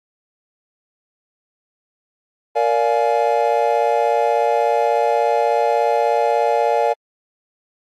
triangle chord, Bb dominant seventh, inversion none, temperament just, 466.2 / 582.7 / 699.2 / 839.1 Hz, Bb4 / D5 / F5 / Ab5, 0 / -14 / +2 / +18 cents, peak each -18 dBFS, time 2.55-6.94 s, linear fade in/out 20 ms, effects AAC 64 kbps

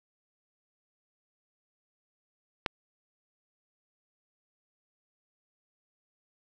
click, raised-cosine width 0.3 ms, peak -11 dBFS, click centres 2.662 s, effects none

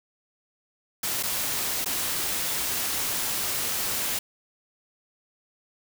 white noise with dropouts, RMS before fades -28 dBFS, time 1.03-4.19 s, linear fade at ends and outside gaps 5 ms, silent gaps 1.228-1.233 / 1.846-1.858 s, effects none

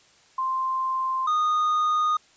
sine / triangle tone pair in turn, 1046.5 / 1233.1 Hz, C6 / D#6, 0 / -16 cents, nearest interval minor third, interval 284 cents, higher second, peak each -23 / -18 dBFS, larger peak second, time 0.38-1.27 / 1.27-2.17 s, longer second, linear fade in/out 5 ms, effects white hiss -57 dBFS RMS until 2.36 s + resampled to 16000 Hz

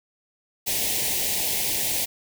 white band-stop noise, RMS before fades -25 dBFS, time 0.66-2.06 s, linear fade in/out 20 ms, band 890 to 1900 Hz, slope 48 dB/octave, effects none

